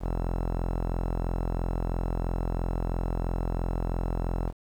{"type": "tone with low-pass filter", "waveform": "sawtooth", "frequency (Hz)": 43, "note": "F1", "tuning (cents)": -26, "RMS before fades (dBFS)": -29, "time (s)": [0, 4.53], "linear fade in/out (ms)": 50, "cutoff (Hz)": 880, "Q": 1.4, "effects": ["9-bit"]}